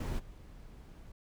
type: noise with level steps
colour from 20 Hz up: brown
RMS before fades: -34 / -51 dBFS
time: 0-1.12 s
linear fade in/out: 5 ms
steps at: 0.18 s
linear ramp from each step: 20 ms
effects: none